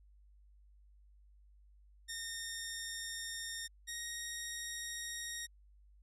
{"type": "tone pair in turn", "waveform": "10% pulse", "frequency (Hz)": [1833, 1873.7], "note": ["A#6", "A#6"], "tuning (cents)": [-30, 8], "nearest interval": "unison", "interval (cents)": 38, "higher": "second", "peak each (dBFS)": [-31, -31], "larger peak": "neither", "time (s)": [[2.08, 3.68], [3.87, 5.47]], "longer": "neither", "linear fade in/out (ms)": 20, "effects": ["added 50 Hz sine -60 dBFS peak until 6.02 s", "low-pass 11000 Hz 12 dB/octave"]}